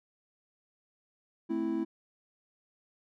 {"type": "chord", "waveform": "triangle", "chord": "A minor", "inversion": "none", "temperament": "equal", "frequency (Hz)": [220, 261.6, 329.6], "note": ["A3", "C4", "E4"], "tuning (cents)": [0, 0, 0], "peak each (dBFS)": [-34, -34, -29], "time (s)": [1.49, 1.85], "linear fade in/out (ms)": 20, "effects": []}